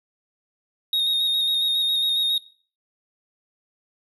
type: tone with vibrato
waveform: triangle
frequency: 3729 Hz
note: A#7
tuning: in tune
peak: -18 dBFS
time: 0.93-2.38 s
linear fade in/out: 2 ms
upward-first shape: square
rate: 7.3 Hz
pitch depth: 20 cents each way
effects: noise-tail reverb RT60 0.4 s tail -18 dB re dry